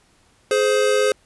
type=tone pair together; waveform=square; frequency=421.2 / 520 Hz; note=G#4 / C5; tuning=+24 / -11 cents; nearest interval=major third; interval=365 cents; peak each=-19 / -19 dBFS; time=0.51-1.12 s; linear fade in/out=2 ms; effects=pink hiss -58 dBFS RMS until 1.25 s + resampled to 24000 Hz